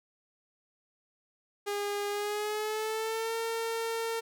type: tone with pitch glide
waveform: sawtooth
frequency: 408.1 to 455.4 Hz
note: G#4 to A#4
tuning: -30 to -40 cents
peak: -27 dBFS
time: 1.66-4.21 s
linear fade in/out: 20 ms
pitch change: +190 cents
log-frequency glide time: 2.09-3.35 s
effects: none